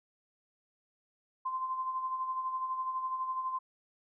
sine tone with tremolo, 1039 Hz, C6, 12 cents flat, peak -30 dBFS, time 1.45-3.59 s, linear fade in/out 10 ms, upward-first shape sine, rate 12 Hz, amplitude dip 50%, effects none

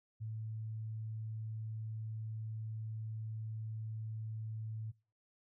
sine tone, 110 Hz, A2, in tune, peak -39 dBFS, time 0.2-4.92 s, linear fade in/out 20 ms, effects noise-tail reverb RT60 0.4 s tail -25 dB re dry

